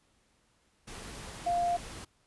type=tone in noise; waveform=sine; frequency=698.5 Hz; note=F5; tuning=in tune; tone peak=-26 dBFS; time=1.46-1.77 s; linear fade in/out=10 ms; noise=pink; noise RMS=-44 dBFS; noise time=0.87-2.05 s; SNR=+15 dB; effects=pink hiss -70 dBFS RMS until 2.26 s + resampled to 24000 Hz